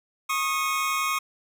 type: tone pair together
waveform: 25% pulse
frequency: 1093 / 1243.8 Hz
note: C#6 / D#6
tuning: -25 / -1 cents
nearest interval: major second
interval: 224 cents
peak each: -23 dBFS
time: 0.29-1.19 s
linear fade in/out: 10 ms
effects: none